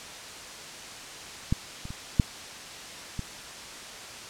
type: clicks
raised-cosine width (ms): 5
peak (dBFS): -11 / -26 / -25 / -6 / -19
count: 5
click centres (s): 1.525 / 1.854 / 1.905 / 2.198 / 3.193
effects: white hiss -41 dBFS RMS until 4.29 s + low-pass 7000 Hz 12 dB/octave